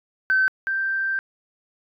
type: tone pair in turn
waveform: sine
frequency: 1536 / 1568.3 Hz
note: G6 / G6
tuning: -36 / 0 cents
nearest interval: unison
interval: 36 cents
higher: second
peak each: -15 / -21 dBFS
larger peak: first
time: 0.3-0.48 / 0.67-1.19 s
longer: second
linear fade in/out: 0 ms
effects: tanh soft clip ceiling -11 dBFS